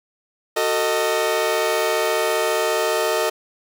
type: chord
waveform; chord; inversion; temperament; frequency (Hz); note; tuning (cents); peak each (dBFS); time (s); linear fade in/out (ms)
sawtooth; D# diminished; first; just; 373.4 / 448 / 622.3; F#4 / A4 / D#5; +16 / +31 / 0; -22 / -18 / -18; 0.56-3.3; 10
effects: none